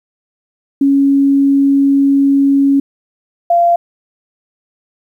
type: tone pair in turn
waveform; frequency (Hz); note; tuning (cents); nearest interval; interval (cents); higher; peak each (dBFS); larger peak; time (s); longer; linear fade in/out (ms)
sine; 277.2 / 689.3; C#4 / F5; 0 / -23; octave + major third; 1577; second; -7; neither; 0.81-2.8 / 3.5-3.76; first; 5
effects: 8-bit